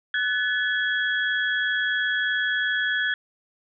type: tone cluster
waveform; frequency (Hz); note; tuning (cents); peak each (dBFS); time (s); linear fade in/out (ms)
sine; 1498 / 1721 / 3323; F#6 / A6 / G#7; +21 / -39 / 0; -26 / -24 / -30; 0.14-3.14; 2
effects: none